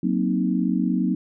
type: chord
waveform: sine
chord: C half-diminished seventh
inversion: second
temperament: equal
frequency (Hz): 185 / 233.1 / 261.6 / 311.1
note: Gb3 / Bb3 / C4 / Eb4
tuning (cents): 0 / 0 / 0 / 0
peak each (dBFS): -23 / -25 / -25 / -27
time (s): 0.03-1.15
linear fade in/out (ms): 5
effects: none